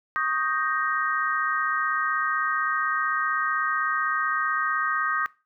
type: chord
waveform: sine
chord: Eb dominant seventh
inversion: third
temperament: equal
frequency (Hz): 1108.7 / 1244.5 / 1568 / 1864.7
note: Db6 / Eb6 / G6 / Bb6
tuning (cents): 0 / 0 / 0 / 0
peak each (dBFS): -32 / -26 / -28 / -30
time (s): 0.16-5.26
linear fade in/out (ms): 0
effects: noise-tail reverb RT60 0.3 s tail -20 dB re dry